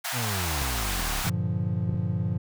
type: high-pass noise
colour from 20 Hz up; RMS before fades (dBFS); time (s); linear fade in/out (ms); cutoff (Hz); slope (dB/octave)
pink; -31; 0.04-1.3; 10; 660; 96
type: exponential sweep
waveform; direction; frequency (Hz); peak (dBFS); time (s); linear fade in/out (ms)
35% pulse; down; 130.81 to 30.87; -27; 0.12-1.25; 50
type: clicks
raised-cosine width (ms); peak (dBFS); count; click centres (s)
3; -23; 5; 0.618 / 0.994 / 1.269 / 1.894 / 1.942
type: chord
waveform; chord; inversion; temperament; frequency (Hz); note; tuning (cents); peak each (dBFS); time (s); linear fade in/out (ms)
triangle; G minor seventh; none; equal; 98 / 116.54 / 146.83 / 174.61; G2 / Bb2 / D3 / F3; 0 / 0 / 0 / 0; -27 / -28 / -31 / -28; 1.24-2.38; 10
effects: none